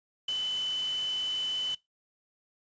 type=tone in noise; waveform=sine; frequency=3016 Hz; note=F#7; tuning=32 cents sharp; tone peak=-28 dBFS; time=0.28-1.75 s; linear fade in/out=5 ms; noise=white; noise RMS=-43 dBFS; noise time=0.28-1.75 s; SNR=+12 dB; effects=noise-tail reverb RT60 0.2 s tail -22 dB re dry + resampled to 16000 Hz